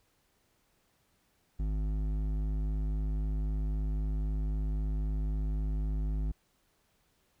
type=tone with hard clipping; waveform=triangle; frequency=51.91 Hz; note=G#1; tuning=in tune; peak=-31 dBFS; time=1.59-6.32 s; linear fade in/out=10 ms; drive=14 dB; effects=pink hiss -72 dBFS RMS until 7.4 s